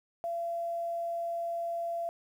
sine tone with quantisation, 680 Hz, F5, 46 cents flat, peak -31 dBFS, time 0.24-2.09 s, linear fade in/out 0 ms, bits 10, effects none

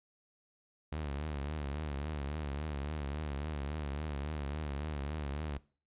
sawtooth tone with vibrato, 73.4 Hz, D2, in tune, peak -32 dBFS, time 0.92-5.58 s, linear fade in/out 5 ms, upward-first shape triangle, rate 3.6 Hz, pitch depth 130 cents each way, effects noise-tail reverb RT60 0.4 s tail -21 dB re dry + resampled to 8000 Hz

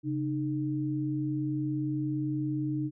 sine tone pair together, 136 / 305.3 Hz, C#3 / D#4, -33 / -33 cents, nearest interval octave + major second, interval 1400 cents, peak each -32 / -30 dBFS, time 0.03-2.91 s, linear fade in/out 50 ms, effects none

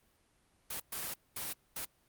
white noise bursts at uneven times, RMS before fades -39 dBFS, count 4, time 0.7-0.8 / 0.92-1.14 / 1.36-1.53 / 1.76-1.85 s, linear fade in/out 5 ms, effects pink hiss -71 dBFS RMS until 2.08 s + Opus 32 kbps

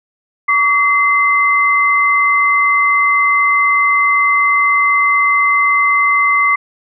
sine tone pair together, 1137.4 / 2062 Hz, C#6 / C7, +44 / -26 cents, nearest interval minor seventh, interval 1030 cents, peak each -12 dBFS, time 0.48-6.56 s, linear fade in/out 10 ms, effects none

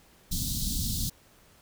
pink band-stop noise, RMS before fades -30 dBFS, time 0.31-1.1 s, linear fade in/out 10 ms, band 260 to 3600 Hz, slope 48 dB/octave, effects pink hiss -59 dBFS RMS until 1.61 s

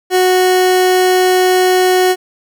30% pulse tone, 368.1 Hz, F#4, 9 cents flat, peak -6 dBFS, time 0.1-2.16 s, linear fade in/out 50 ms, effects none

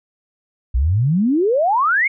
sine exponential sweep, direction up, 56.6 to 2249 Hz, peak -13 dBFS, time 0.74-2.08 s, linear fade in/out 10 ms, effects none

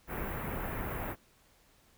pink band-stop noise, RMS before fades -37 dBFS, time 0.07-1.16 s, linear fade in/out 50 ms, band 2100 to 14000 Hz, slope 24 dB/octave, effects pink hiss -65 dBFS RMS until 1.97 s

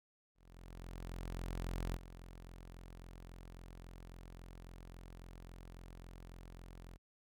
sawtooth tone with ADSR envelope, 43.65 Hz, F1, in tune, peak -33 dBFS, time 0.35-6.98 s, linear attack 1600 ms, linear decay 27 ms, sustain -14 dB, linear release 31 ms, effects none

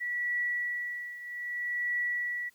sine tone with tremolo, 1944 Hz, B6, 28 cents flat, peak -27 dBFS, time 0-2.5 s, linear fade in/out 20 ms, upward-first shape triangle, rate 0.63 Hz, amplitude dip 80%, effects white hiss -66 dBFS RMS until 2.54 s

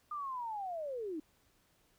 sine linear sweep, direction down, 1223 to 292.2 Hz, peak -37 dBFS, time 0.11-1.2 s, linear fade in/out 5 ms, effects pink hiss -71 dBFS RMS until 1.98 s

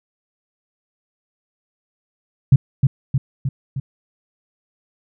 sine tone with echo, 133.9 Hz, C3, 40 cents sharp, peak -5 dBFS, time 2.52-2.56 s, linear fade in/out 5 ms, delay 310 ms, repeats 4, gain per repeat -4 dB, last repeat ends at 3.8 s, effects none

